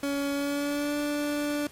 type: tone with pitch glide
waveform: 30% pulse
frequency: 281.4 to 292.8 Hz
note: C#4 to D4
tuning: +26 to -5 cents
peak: -24 dBFS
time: 0.03-1.67 s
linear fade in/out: 2 ms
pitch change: +69 cents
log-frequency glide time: 0.31-0.96 s
effects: pink hiss -51 dBFS RMS until 1.71 s + MP3 64 kbps